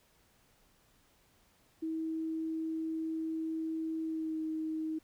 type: tone with pitch glide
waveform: sine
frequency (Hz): 321.1 to 315.8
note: E4 to D#4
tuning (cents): -45 to +26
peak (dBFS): -33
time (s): 1.82-4.99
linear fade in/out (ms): 10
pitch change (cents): -29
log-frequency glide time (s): 4.04-4.39
effects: pink hiss -68 dBFS RMS until 5.03 s